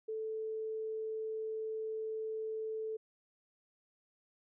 sine tone, 439 Hz, A4, 4 cents flat, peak -36 dBFS, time 0.08-2.97 s, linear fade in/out 10 ms, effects none

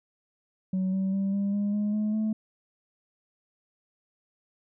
sine tone with pitch steps, 187.5 / 191.44 / 195.46 / 199.57 / 203.8 / 208 / 212.4 / 216.9 Hz, F#3 / G3 / G3 / G3 / G#3 / G#3 / G#3 / A3, +23 / -41 / -5 / +31 / -32 / +3 / +39 / -25 cents, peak -22 dBFS, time 0.73-2.33 s, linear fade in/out 5 ms, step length 200 ms, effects tanh soft clip ceiling -23 dBFS

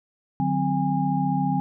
sine tone cluster, 149.8 / 184.4 / 259.6 / 817 Hz, D3 / F#3 / C4 / G#5, +35 / -6 / -13 / -29 cents, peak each -26 dBFS, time 0.4-1.6 s, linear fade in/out 0 ms, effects none

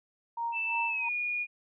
sine tone with tremolo, 932.3 Hz, A#5, in tune, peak -29 dBFS, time 0.37-1.09 s, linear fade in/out 5 ms, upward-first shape sine, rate 2.9 Hz, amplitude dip 90%
sine tone with pitch glide, 2647 to 2441 Hz, E7 to D#7, +7 to -34 cents, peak -29 dBFS, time 0.52-1.47 s, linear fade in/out 50 ms, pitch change -141 cents, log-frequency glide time 0.88-1.11 s
effects none

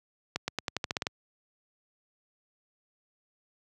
accelerating click train, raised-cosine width 0.2 ms, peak -12 dBFS, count 10, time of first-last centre 0.36-1.069 s, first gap 120 ms, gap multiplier 0.89, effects high-pass 80 Hz 12 dB/octave

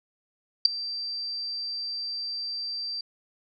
sine tone with ADSR envelope, 4690 Hz, D8, 3 cents flat, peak -9 dBFS, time 0.65-3.01 s, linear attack 5 ms, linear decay 7 ms, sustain -21 dB, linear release 4 ms, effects none

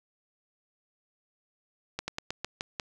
slowing click train, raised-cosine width 0.2 ms, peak -15 dBFS, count 7, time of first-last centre 1.99-2.798 s, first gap 90 ms, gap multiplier 1.16, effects none

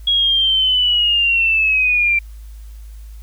sine linear sweep, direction down, 3322 to 2349 Hz, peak -12 dBFS, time 0.07-2.19 s, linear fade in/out 5 ms, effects added 53 Hz sine -32 dBFS peak until 3.22 s + white hiss -53 dBFS RMS until 3.22 s

